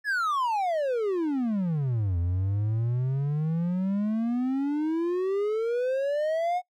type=exponential two-way sweep; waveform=triangle; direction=down then up; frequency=1754 to 84.5 to 735 Hz; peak=-22 dBFS; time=0.04-6.62 s; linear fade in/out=50 ms; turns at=2.18 s; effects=noise-tail reverb RT60 0.1 s tail -23 dB re dry